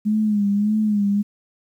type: tone with vibrato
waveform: sine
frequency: 208.4 Hz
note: G#3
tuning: 6 cents sharp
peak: -16 dBFS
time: 0.05-1.23 s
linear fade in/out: 20 ms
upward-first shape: sine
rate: 1.7 Hz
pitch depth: 64 cents each way
effects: 9-bit